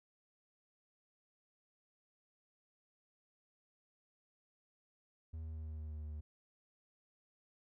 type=tone with pitch steps; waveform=triangle; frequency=80 / 79.31 / 78.63 / 77.95 / 77.27 / 76.61 / 75.95 / 75.29 Hz; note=D#2 / D#2 / D#2 / D#2 / D#2 / D#2 / D#2 / D2; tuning=+49 / +34 / +19 / +4 / -11 / -26 / -41 / +44 cents; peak=-40 dBFS; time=5.33-6.21 s; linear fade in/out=10 ms; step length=110 ms; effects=none